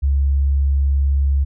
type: tone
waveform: sine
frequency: 69.3 Hz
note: C#2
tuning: in tune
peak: -13 dBFS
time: 0.02-1.45 s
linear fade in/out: 20 ms
effects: none